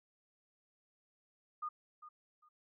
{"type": "tone with echo", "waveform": "sine", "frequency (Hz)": 1223, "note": "D#6", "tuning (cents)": -30, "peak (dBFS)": -37, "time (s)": [1.62, 1.69], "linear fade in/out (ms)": 10, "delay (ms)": 400, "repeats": 2, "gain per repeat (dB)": -13, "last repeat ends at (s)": 2.49, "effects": []}